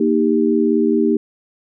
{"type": "chord", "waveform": "sine", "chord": "Eb major", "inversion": "second", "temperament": "equal with one note detuned", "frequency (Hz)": [233.1, 311.1, 395.9], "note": ["Bb3", "Eb4", "G4"], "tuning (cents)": [0, 0, 17], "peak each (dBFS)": -17, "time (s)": [0, 1.17], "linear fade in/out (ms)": 5, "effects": []}